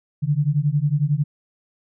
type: beating tone pair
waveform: sine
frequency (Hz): 141.3 / 152.3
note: C#3 / D#3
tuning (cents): +34 / -37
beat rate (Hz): 11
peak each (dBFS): -20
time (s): 0.22-1.24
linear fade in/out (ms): 20
effects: none